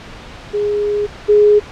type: tone pair in turn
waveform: sine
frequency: 413.9 / 417 Hz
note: G#4 / G#4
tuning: -6 / +7 cents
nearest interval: unison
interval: 13 cents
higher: second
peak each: -14 / -6 dBFS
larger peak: second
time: 0.53-1.07 / 1.28-1.6 s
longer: first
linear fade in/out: 20 ms
effects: pink hiss -34 dBFS RMS until 1.71 s + low-pass 4000 Hz 12 dB/octave